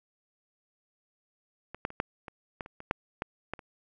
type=clicks; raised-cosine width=0.5 ms; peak=-25 / -14 / -29 / -12 / -26 / -20 / -30 / -28 / -11 / -16 / -18 / -30 dBFS; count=12; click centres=1.746 / 1.851 / 1.904 / 2.001 / 2.282 / 2.608 / 2.661 / 2.804 / 2.911 / 3.221 / 3.536 / 3.592 s; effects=none

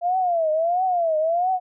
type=tone with vibrato; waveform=sine; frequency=682 Hz; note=F5; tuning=41 cents flat; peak=-18 dBFS; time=0.01-1.6 s; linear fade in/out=50 ms; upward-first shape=triangle; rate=1.5 Hz; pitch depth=190 cents each way; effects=none

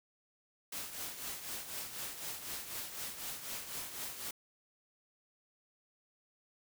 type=noise with tremolo; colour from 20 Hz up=white; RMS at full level=-40 dBFS; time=0.72-4.31 s; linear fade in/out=5 ms; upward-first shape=triangle; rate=4 Hz; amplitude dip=65%; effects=none

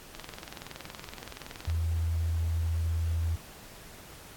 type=click train; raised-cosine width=0.2 ms; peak=-23 dBFS; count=34; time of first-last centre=0.15-1.699 s; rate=21.3 Hz
type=tone; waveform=sine; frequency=82.41 Hz; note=E2; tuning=in tune; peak=-26 dBFS; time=1.67-3.36 s; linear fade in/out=10 ms
effects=pink hiss -49 dBFS RMS until 4.36 s + AAC 64 kbps

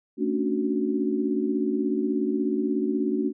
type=chord; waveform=sine; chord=D major seventh; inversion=second; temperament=equal with one note detuned; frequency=222.9 / 277.2 / 293.7 / 370 Hz; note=A3 / C#4 / D4 / F#4; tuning=+23 / 0 / 0 / 0 cents; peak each=-28 dBFS; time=0.17-3.33 s; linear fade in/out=50 ms; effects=none

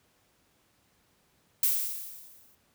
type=noise with exponential decay; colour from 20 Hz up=violet; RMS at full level=-23 dBFS; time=1.63-2.55 s; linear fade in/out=2 ms; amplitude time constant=200 ms; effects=pink hiss -68 dBFS RMS until 2.74 s + high-pass 60 Hz 12 dB/octave

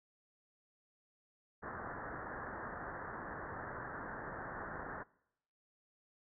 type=low-pass noise; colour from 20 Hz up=white; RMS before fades=-45 dBFS; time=1.62-5.04 s; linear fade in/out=20 ms; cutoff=1800 Hz; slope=96 dB/octave; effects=noise-tail reverb RT60 0.8 s tail -23 dB re dry

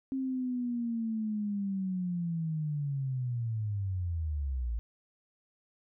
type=linear sweep; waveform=sine; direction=down; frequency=268.1 to 54.4 Hz; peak=-30 dBFS; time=0.12-4.79 s; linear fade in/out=0 ms; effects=none

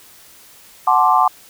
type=chord; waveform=sine; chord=D dominant seventh; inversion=first; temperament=equal with one note detuned; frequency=740 / 870.9 / 1046.5 / 1174.7 Hz; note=F#5 / A5 / C6 / D6; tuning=0 / -18 / 0 / 0 cents; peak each=-16 dBFS; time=0.87-1.28 s; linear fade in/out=5 ms; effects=white hiss -45 dBFS RMS until 1.49 s

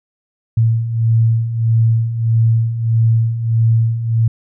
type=beating tone pair; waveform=sine; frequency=112.6 / 114.2 Hz; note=A2 / A#2; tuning=+40 / -35 cents; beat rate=1.6 Hz; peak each=-18 / -12 dBFS; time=0.57-4.28 s; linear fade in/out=5 ms; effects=none

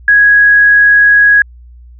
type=tone; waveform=sine; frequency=1661.2 Hz; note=G#6; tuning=in tune; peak=-3 dBFS; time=0.08-1.42 s; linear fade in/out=2 ms; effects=added 60 Hz sine -33 dBFS peak until 1.99 s

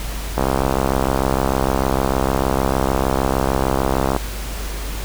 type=click train; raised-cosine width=1 ms; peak=-3 dBFS; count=253; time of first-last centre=0.38-4.164 s; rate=66.6 Hz; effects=added 50 Hz sine -25 dBFS peak until 5.04 s + pink hiss -31 dBFS RMS until 5.04 s

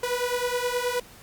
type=beating tone pair; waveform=sawtooth; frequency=486.4 / 495.9 Hz; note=B4 / B4; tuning=-26 / +7 cents; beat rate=9.5 Hz; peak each=-24 dBFS; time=0.03-1 s; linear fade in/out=5 ms; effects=pink hiss -49 dBFS RMS until 1.22 s + Opus 48 kbps

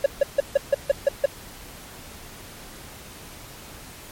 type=tone bursts; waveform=triangle; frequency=559 Hz; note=C#5; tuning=14 cents sharp; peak=-11 dBFS; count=8; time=0.04-1.258 s; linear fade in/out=5 ms; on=21 ms; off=150 ms; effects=pink hiss -42 dBFS RMS until 4.11 s + MP3 64 kbps

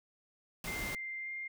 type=noise; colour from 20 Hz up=pink; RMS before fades=-41 dBFS; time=0.64-0.95 s; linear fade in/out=2 ms
type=tone with pitch glide; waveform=sine; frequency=2093 to 2111 Hz; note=C7 to C7; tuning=0 to +15 cents; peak=-38 dBFS; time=0.67-1.48 s; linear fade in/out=10 ms; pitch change=+15 cents; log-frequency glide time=1.2-1.3 s
effects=none

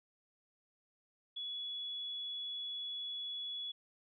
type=tone; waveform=sine; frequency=3391 Hz; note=G#7; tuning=35 cents sharp; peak=-39 dBFS; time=1.36-3.72 s; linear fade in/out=10 ms; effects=none

